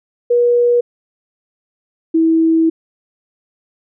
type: tone pair in turn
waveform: sine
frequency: 481.5 / 325 Hz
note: B4 / E4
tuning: -44 / -24 cents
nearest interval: perfect fifth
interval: 680 cents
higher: first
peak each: -9 dBFS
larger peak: neither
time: 0.3-0.81 / 2.14-2.7 s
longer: second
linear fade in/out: 10 ms
effects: none